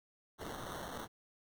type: noise with sample-and-hold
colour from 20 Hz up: white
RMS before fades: -44 dBFS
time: 0.38-1.08 s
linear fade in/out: 50 ms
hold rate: 2450 Hz
effects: none